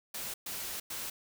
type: noise bursts at uneven times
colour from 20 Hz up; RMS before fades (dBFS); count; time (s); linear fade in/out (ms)
white; -39; 3; 0.14-0.34 / 0.46-0.8 / 0.9-1.1; 5
effects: none